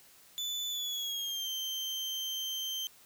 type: tone with pitch glide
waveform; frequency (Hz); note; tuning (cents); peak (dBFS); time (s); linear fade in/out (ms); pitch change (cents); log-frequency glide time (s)
35% pulse; 3491 to 3128; A7 to G7; -14 to -4; -32; 0.38-2.87; 0; -190; 0.7-1.51
effects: white hiss -59 dBFS RMS until 3.05 s